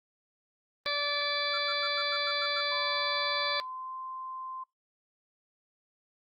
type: harmonic tone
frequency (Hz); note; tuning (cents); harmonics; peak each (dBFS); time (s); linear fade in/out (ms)
580; D5; -22; 1 / 2 / 3 / 4 / 6 / 7 / 8; -36 / -36 / -36 / -36 / -36 / -36 / -36; 0.86-3.6; 0
type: tone bursts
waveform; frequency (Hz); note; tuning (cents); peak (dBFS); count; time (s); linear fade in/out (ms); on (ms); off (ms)
triangle; 1366; F6; -39; -34; 8; 1.53-2.611; 10; 52; 95
type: tone with pitch glide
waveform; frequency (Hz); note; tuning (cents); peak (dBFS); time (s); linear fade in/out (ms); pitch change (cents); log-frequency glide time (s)
sine; 1024 to 1040.7; C6 to C6; -38 to -10; -37; 2.71-4.64; 10; +28; 3.54-3.95
effects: noise-tail reverb RT60 0.2 s tail -25 dB re dry + Opus 24 kbps